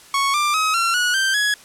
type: tone with pitch steps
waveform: sawtooth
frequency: 1107 / 1186.5 / 1271.6 / 1362.9 / 1460.7 / 1565.5 / 1677.9 Hz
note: C#6 / D6 / D#6 / F6 / F#6 / G6 / G#6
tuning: -3 / +17 / +37 / -43 / -23 / -3 / +17 cents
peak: -13 dBFS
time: 0.14-1.54 s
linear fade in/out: 2 ms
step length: 200 ms
effects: white hiss -45 dBFS RMS until 1.64 s + low-pass 10000 Hz 12 dB/octave